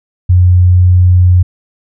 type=tone; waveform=sine; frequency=90.1 Hz; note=F#2; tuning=45 cents flat; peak=-3 dBFS; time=0.29-1.43 s; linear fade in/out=10 ms; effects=none